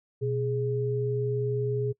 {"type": "tone pair together", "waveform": "sine", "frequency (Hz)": [123.47, 415.9], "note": ["B2", "G#4"], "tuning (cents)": [0, 2], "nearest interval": "octave + major sixth", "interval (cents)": 2102, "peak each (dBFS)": -28, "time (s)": [0.21, 1.93], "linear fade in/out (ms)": 20, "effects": ["noise-tail reverb RT60 0.1 s tail -25 dB re dry"]}